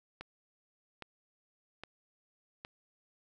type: click train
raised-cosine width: 0.3 ms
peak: -27 dBFS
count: 4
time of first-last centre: 0.21-2.649 s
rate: 1.23 Hz
effects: none